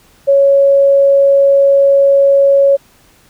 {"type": "tone", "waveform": "sine", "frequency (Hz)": 555, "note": "C#5", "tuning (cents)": 2, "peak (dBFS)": -5, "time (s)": [0.27, 2.77], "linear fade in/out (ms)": 20, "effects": ["pink hiss -48 dBFS RMS until 3.29 s"]}